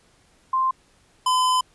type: tone pair in turn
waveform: sine / square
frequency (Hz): 1046.5 / 1016.1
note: C6 / B5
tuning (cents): 0 / +49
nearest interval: minor second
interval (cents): 51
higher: first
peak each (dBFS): -18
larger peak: neither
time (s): 0.53-0.71 / 1.26-1.61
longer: second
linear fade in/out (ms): 5
effects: pink hiss -59 dBFS RMS until 1.74 s + resampled to 24000 Hz